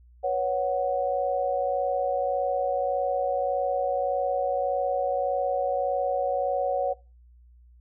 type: chord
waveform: sine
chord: B suspended second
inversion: none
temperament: just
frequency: 493.9 / 555.6 / 740.8 Hz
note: B4 / C#5 / F#5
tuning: 0 / +4 / +2 cents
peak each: -31 / -26 / -27 dBFS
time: 0.23-6.94 s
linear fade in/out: 20 ms
effects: noise-tail reverb RT60 0.3 s tail -22 dB re dry + added 60 Hz sine -51 dBFS peak until 7.8 s